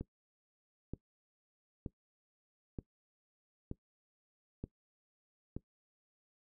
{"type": "click train", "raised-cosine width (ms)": 3, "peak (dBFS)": -27, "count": 7, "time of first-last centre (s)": [0.01, 5.566], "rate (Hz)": 1.08, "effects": ["noise-tail reverb RT60 0.1 s tail -19 dB re dry"]}